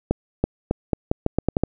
accelerating click train, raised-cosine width 2 ms, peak -5 dBFS, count 10, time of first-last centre 0.11-1.636 s, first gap 330 ms, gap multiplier 0.82, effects none

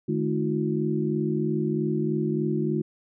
sine tone cluster, 151.4 / 215.1 / 316.9 / 360.1 Hz, D#3 / A3 / D#4 / F#4, -47 / -39 / +32 / -47 cents, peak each -28 / -28 / -30 / -28 dBFS, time 0.08-2.82 s, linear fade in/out 10 ms, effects none

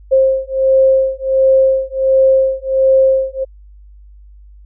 sine beating tone pair, 530 / 531.4 Hz, C5 / C5, +22 / +27 cents, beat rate 1.4 Hz, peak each -12 dBFS, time 0.11-3.45 s, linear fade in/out 20 ms, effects added 50 Hz sine -37 dBFS peak until 4.65 s

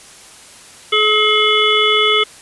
harmonic tone, 427.1 Hz, G#4, 48 cents sharp, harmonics 1 / 3 / 5 / 7 / 8, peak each -17 / -17 / -17 / -17 / -17 dBFS, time 0.92-2.24 s, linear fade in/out 10 ms, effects white hiss -40 dBFS RMS until 2.41 s + resampled to 24000 Hz

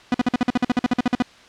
45% pulse tone bursts, 246.9 Hz, B3, in tune, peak -15 dBFS, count 16, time 0.12-1.223 s, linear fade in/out 2 ms, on 23 ms, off 49 ms, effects white hiss -47 dBFS RMS until 1.48 s + low-pass 4000 Hz 12 dB/octave

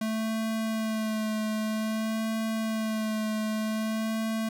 square tone with vibrato, 219.1 Hz, A3, 7 cents flat, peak -28 dBFS, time 0.01-4.49 s, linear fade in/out 5 ms, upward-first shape sine, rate 0.52 Hz, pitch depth 23 cents each way, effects none

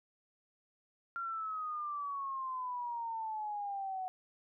sine exponential sweep, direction down, 1385 to 740 Hz, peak -36 dBFS, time 1.16-4.08 s, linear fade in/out 0 ms, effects none

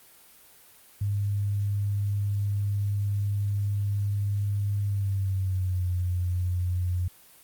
sine tone with pitch glide, 101.3 to 89.73 Hz, G#2 to F2, -43 to +47 cents, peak -24 dBFS, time 1.01-7.08 s, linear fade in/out 5 ms, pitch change -210 cents, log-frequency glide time 4.84-5.9 s, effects white hiss -54 dBFS RMS until 7.43 s + Opus 32 kbps

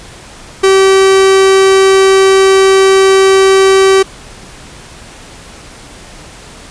45% pulse tone, 385.2 Hz, G4, 30 cents flat, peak -4 dBFS, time 0.63-4.03 s, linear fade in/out 10 ms, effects pink hiss -33 dBFS RMS until 6.7 s + resampled to 22050 Hz

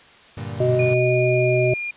35% pulse chord, G minor, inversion none, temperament equal, 98 / 116.54 / 146.83 Hz, G2 / Bb2 / D3, 0 / 0 / 0 cents, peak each -31 / -30 / -33 dBFS, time 0.37-0.94 s, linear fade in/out 5 ms
harmonic tone, 124.7 Hz, B2, 17 cents sharp, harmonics 1 / 3 / 5, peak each -20 / -20 / -20 dBFS, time 0.6-1.74 s, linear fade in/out 5 ms
sine tone with pitch glide, 2450 to 2413 Hz, D#7 to D7, -27 to +46 cents, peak -25 dBFS, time 0.79-1.91 s, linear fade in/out 5 ms, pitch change -27 cents, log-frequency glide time 0.96-1.63 s
effects white hiss -48 dBFS RMS until 1.96 s + resampled to 8000 Hz

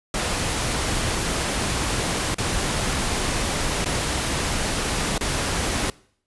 pink noise with dropouts, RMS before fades -24 dBFS, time 0.14-5.9 s, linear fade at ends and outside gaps 2 ms, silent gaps 2.345-2.383 / 3.846-3.858 / 5.18-5.209 s, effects noise-tail reverb RT60 0.6 s tail -23 dB re dry + resampled to 24000 Hz

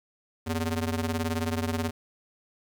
sawtooth ring-modulated tone, 164.81 Hz, E3, in tune, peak -20 dBFS, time 0.46-1.91 s, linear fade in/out 20 ms, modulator 73.1 Hz, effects 10-bit

